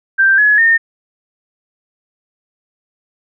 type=tone with pitch steps; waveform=sine; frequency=1571 / 1693.5 / 1825.6 Hz; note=G6 / G#6 / A#6; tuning=+3 / +33 / -37 cents; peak=-7 dBFS; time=0.18-0.78 s; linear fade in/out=20 ms; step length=200 ms; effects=none